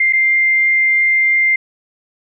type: tone with dropouts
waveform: sine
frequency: 2099 Hz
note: C7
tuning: 5 cents sharp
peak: -10 dBFS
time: 0-1.56 s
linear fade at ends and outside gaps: 5 ms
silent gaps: 0.126-0.132 s
effects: none